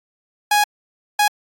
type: tone bursts at uneven times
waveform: sawtooth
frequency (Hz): 830.6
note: G#5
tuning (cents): 0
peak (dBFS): -9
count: 2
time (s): 0.51-0.64 / 1.19-1.28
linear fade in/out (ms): 5
effects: AAC 48 kbps